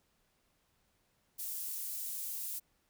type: high-pass noise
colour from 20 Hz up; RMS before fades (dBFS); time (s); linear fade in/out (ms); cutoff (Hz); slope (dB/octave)
pink; -40; 1.38-2.6; 20; 12000; 12
effects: pink hiss -75 dBFS RMS until 2.89 s